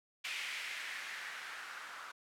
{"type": "noise with low-pass filter sweep", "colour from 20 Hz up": "violet", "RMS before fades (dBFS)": -44, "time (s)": [0.24, 2.12], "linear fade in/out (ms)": 10, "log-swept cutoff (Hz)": [2500, 1300], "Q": 2.5, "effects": []}